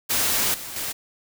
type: noise with level steps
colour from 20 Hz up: white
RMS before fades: -22 / -35 / -29 dBFS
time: 0.09-0.93 s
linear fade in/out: 20 ms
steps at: 0.54 / 0.76 s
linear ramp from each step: 2 ms
effects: none